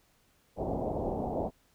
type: low-pass noise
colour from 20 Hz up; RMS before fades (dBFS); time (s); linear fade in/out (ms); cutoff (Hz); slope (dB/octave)
white; -33; 0.56-1.51; 50; 790; 48
effects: pink hiss -68 dBFS RMS until 1.74 s